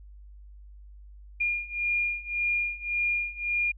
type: beating tone pair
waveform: sine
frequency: 2416 / 2417.8 Hz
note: D7 / D7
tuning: +48 / +50 cents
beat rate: 1.8 Hz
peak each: -30 / -28 dBFS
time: 1.4-3.72 s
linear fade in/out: 10 ms
effects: added 50 Hz sine -45 dBFS peak until 3.77 s